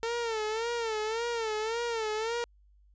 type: tone with vibrato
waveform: sawtooth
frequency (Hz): 450.5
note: A4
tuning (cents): +41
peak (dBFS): -26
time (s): 0.03-2.44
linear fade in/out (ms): 0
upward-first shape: sine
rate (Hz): 1.8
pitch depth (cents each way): 93
effects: added 50 Hz sine -58 dBFS peak until 2.94 s + resampled to 16000 Hz